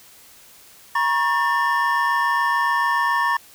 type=tone cluster; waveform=triangle; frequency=952 / 1099 / 1788 Hz; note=A#5 / C#6 / A6; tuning=+36 / -15 / +27 cents; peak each=-20 dBFS; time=0.95-3.37 s; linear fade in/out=5 ms; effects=white hiss -48 dBFS RMS until 3.54 s